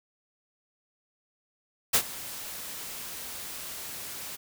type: noise with ADSR envelope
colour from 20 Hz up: white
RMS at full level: -20 dBFS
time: 1.93-4.37 s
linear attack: 15 ms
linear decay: 74 ms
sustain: -19 dB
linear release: 22 ms
effects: none